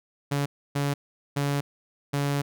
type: tone bursts at uneven times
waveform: sawtooth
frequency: 142.1 Hz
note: C#3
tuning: 43 cents sharp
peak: -20 dBFS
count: 4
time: 0.31-0.46 / 0.75-0.94 / 1.36-1.61 / 2.13-2.42 s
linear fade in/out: 10 ms
effects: none